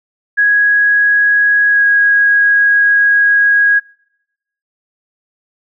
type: tone with pitch glide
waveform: sine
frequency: 1661.2 to 1648.8 Hz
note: G#6 to G#6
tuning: 0 to -13 cents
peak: -7 dBFS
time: 0.37-3.8 s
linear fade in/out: 20 ms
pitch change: -13 cents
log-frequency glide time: 1.7-1.81 s
effects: noise-tail reverb RT60 0.9 s tail -26 dB re dry